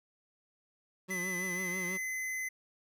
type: tone with vibrato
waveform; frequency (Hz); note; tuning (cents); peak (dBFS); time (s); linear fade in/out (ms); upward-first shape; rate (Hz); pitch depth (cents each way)
25% pulse; 182.3; F#3; -25; -35; 1.08-1.98; 20; triangle; 6.1; 87
type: tone with pitch glide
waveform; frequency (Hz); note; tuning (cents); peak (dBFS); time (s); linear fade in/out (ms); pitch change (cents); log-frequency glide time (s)
square; 2010 to 2038; B6 to C7; +30 to -46; -35; 1.1-2.49; 10; +24; 1.46-1.73
effects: none